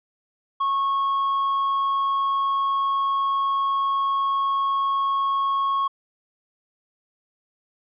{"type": "tone", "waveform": "triangle", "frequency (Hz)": 1098, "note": "C#6", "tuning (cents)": -17, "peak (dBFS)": -18, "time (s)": [0.6, 5.88], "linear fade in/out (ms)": 10, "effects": ["resampled to 8000 Hz"]}